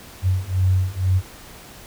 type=beating tone pair; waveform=sine; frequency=92 / 94.1 Hz; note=F#2 / F#2; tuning=-9 / +30 cents; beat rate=2.1 Hz; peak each=-20 / -19 dBFS; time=0.22-1.22 s; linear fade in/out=50 ms; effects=pink hiss -42 dBFS RMS until 1.86 s